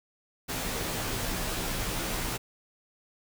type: noise with comb filter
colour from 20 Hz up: pink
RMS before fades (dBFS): -32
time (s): 0.48-2.38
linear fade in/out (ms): 20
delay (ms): 14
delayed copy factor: -0.75
effects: none